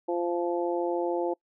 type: harmonic tone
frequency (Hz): 173.4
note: F3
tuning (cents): -12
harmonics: 2 / 3 / 4 / 5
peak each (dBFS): -28 / -31 / -35 / -35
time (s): 0.08-1.34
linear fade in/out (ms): 10
effects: noise-tail reverb RT60 0.1 s tail -25 dB re dry